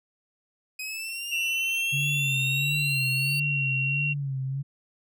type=exponential sweep; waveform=sawtooth; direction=up; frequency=2513 to 4580 Hz; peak=-29 dBFS; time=0.79-3.4 s; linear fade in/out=5 ms
type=tone with pitch glide; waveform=sine; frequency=2709 to 2742 Hz; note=E7 to F7; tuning=+47 to -32 cents; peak=-25 dBFS; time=1.31-4.14 s; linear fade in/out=20 ms; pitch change=+21 cents; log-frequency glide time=1.79-2.87 s
type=tone with vibrato; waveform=sine; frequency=138.59 Hz; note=C#3; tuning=in tune; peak=-27 dBFS; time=1.92-4.63 s; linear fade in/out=20 ms; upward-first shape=sine; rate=1.5 Hz; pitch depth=83 cents each way
effects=none